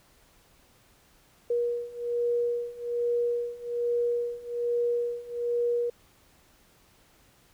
sine beating tone pair, 476.9 / 478.1 Hz, A#4 / A#4, +39 / +44 cents, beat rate 1.2 Hz, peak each -30 / -28 dBFS, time 1.5-5.9 s, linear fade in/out 5 ms, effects pink hiss -61 dBFS RMS until 7.53 s

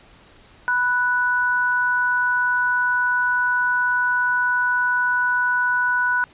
sine tone pair together, 987.8 / 1480 Hz, B5 / F#6, 0 / 0 cents, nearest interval perfect fifth, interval 700 cents, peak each -23 / -18 dBFS, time 0.68-6.24 s, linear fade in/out 0 ms, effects pink hiss -50 dBFS RMS until 6.33 s + resampled to 8000 Hz

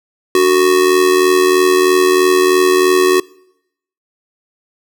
square tone with amplitude modulation, 370 Hz, F#4, in tune, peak -6 dBFS, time 0.35-3.2 s, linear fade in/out 2 ms, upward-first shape sine, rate 83.1 Hz, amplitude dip 60%, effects noise-tail reverb RT60 0.8 s tail -24 dB re dry

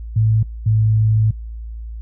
sine tone pair in turn, 110 / 109.18 Hz, A2 / A2, 0 / -13 cents, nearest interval unison, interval 13 cents, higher first, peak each -12 dBFS, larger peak neither, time 0.16-0.43 / 0.66-1.31 s, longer second, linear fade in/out 5 ms, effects noise-tail reverb RT60 0.1 s tail -20 dB re dry + added 56 Hz sine -27 dBFS peak until 2.01 s

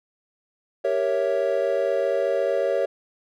triangle chord, G diminished seventh, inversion none, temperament equal, 392 / 466.2 / 554.4 / 659.3 Hz, G4 / Bb4 / Db5 / Fb5, 0 / 0 / 0 / 0 cents, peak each -26 / -25 / -21 / -26 dBFS, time 0.84-2.86 s, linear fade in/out 10 ms, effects none

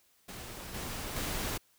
pink noise with level steps, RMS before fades -44 / -39 / -35 dBFS, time 0.28-1.58 s, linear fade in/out 10 ms, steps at 0.74 / 1.16 s, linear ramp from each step 5 ms, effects white hiss -68 dBFS RMS until 1.78 s

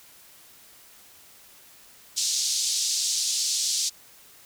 white band-pass noise, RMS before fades -26 dBFS, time 2.16-3.9 s, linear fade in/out 20 ms, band 4100 to 7200 Hz, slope 24 dB/octave, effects white hiss -52 dBFS RMS until 4.45 s

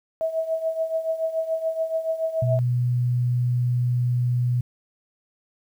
sine tone with tremolo, 647 Hz, E5, 32 cents flat, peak -19 dBFS, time 0.21-2.59 s, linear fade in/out 0 ms, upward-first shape triangle, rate 7 Hz, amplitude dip 80%
sine tone, 122.9 Hz, B2, 8 cents flat, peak -19 dBFS, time 2.42-4.61 s, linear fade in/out 5 ms
effects 9-bit

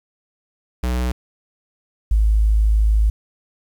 square / sine tone pair in turn, 61.74 / 53.35 Hz, B1 / G#1, 0 / +47 cents, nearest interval minor third, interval 253 cents, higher first, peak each -19 / -12 dBFS, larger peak second, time 0.83-1.12 / 2.11-3.1 s, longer second, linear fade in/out 5 ms, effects 8-bit

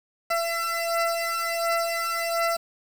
20% pulse beating tone pair, 672 / 673.4 Hz, E5 / E5, +33 / +37 cents, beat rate 1.4 Hz, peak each -23 / -21 dBFS, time 0.3-2.57 s, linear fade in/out 10 ms, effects 7-bit

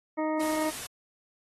harmonic tone, 311.1 Hz, D#4, in tune, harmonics 1 / 2 / 3 / 4 / 6 / 7, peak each -29 / -31 / -34 / -40 / -43 / -45 dBFS, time 0.17-0.71 s, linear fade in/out 20 ms
white noise, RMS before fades -38 dBFS, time 0.4-0.87 s, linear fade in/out 10 ms
effects AAC 32 kbps

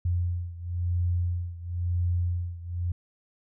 sine beating tone pair, 87.4 / 88.38 Hz, F2 / F2, +2 / +21 cents, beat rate 0.98 Hz, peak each -27 / -30 dBFS, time 0.05-2.92 s, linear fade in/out 5 ms, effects none

